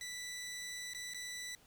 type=tone with dropouts; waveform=15% pulse; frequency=1975.5 Hz; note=B6; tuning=in tune; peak=-36 dBFS; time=0.01-1.55 s; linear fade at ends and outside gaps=1 ms; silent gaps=0.935-0.947 / 1.136-1.145 s; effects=pink hiss -65 dBFS RMS until 1.66 s